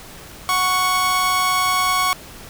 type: tone pair together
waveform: sawtooth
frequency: 736.8 / 1110 Hz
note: F#5 / C#6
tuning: -7 / +2 cents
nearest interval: perfect fifth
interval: 709 cents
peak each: -21 / -13 dBFS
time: 0.49-2.13 s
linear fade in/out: 0 ms
effects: pink hiss -39 dBFS RMS until 2.49 s